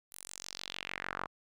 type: tone with band-pass filter sweep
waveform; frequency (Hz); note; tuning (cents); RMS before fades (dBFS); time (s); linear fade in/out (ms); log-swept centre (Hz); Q
sawtooth; 46.62; F#1; +14; -43; 0.11-1.27; 20; 12000 to 1100; 2.6
effects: none